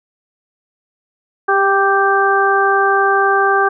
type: harmonic tone with a mistuned harmonic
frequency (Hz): 392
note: G4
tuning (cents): 0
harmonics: 1 / 2 / 3 / 4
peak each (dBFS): -16 / -16 / -16 / -16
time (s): 1.48-3.69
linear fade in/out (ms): 10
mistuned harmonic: 1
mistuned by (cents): +15
effects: none